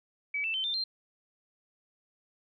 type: tone with pitch steps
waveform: sine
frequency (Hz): 2285 / 2655 / 3086 / 3586 / 4167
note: D7 / E7 / G7 / A7 / C8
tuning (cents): -48 / +12 / -28 / +32 / -8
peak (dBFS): -29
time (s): 0.34-0.84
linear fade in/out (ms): 5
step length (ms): 100
effects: none